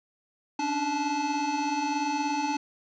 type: tone cluster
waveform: square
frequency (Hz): 279.3 / 296 / 867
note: C#4 / D4 / A5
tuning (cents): +13 / +14 / -26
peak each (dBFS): -36 / -32 / -29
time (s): 0.59-2.57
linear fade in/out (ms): 5
effects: resampled to 16000 Hz + 10-bit